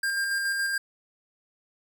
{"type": "tone with tremolo", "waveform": "square", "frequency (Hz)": 1601, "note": "G6", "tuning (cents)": 36, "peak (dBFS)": -25, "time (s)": [0.03, 0.78], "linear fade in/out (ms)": 5, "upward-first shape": "square", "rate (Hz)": 7.1, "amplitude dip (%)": 25, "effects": []}